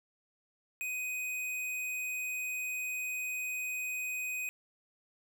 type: tone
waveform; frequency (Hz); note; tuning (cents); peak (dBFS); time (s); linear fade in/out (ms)
square; 2500; D#7; +8; -35; 0.81-4.49; 0
effects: none